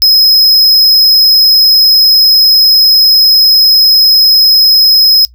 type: tone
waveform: square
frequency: 5110 Hz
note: D#8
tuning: 45 cents sharp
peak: -3 dBFS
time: 0.02-5.25 s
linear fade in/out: 0 ms
effects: noise-tail reverb RT60 0.1 s tail -20 dB re dry + added 60 Hz sine -36 dBFS peak until 5.34 s